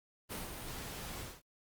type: noise with ADSR envelope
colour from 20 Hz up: pink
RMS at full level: -39 dBFS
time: 0.29-1.42 s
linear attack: 32 ms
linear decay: 150 ms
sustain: -5 dB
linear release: 210 ms
effects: Opus 32 kbps